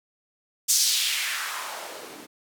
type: noise with band-pass filter sweep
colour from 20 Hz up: blue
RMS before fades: -27 dBFS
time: 0.68-2.27 s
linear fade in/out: 20 ms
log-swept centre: 6800 to 250 Hz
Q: 1.9
effects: none